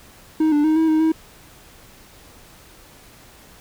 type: tone with pitch steps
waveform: triangle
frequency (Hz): 314 / 294.3 / 312.7 / 321.3 / 313.4 / 319.6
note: D#4 / D4 / D#4 / E4 / D#4 / D#4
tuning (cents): +16 / +4 / +9 / -44 / +13 / +47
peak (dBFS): -12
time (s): 0.4-1.12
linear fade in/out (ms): 5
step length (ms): 120
effects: pink hiss -47 dBFS RMS until 3.6 s